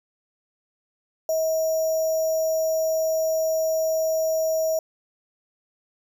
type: tone with sample-and-hold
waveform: sine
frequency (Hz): 639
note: D#5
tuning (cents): +46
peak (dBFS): -20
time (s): 1.29-4.79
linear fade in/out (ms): 2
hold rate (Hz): 6300
effects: none